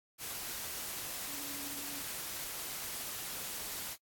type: tone in noise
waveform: sine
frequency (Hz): 283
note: C#4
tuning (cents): +36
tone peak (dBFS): -50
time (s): 1.26-2.03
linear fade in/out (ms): 50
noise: white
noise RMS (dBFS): -41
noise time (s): 0.18-3.97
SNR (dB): -12
effects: noise-tail reverb RT60 0.1 s tail -26 dB re dry + AAC 64 kbps